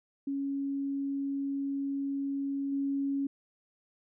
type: tone with level steps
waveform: sine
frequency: 277.2 Hz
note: C#4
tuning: in tune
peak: -30 / -28 dBFS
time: 0.27-3.27 s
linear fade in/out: 5 ms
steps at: 2.72 s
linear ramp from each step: 5 ms
effects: none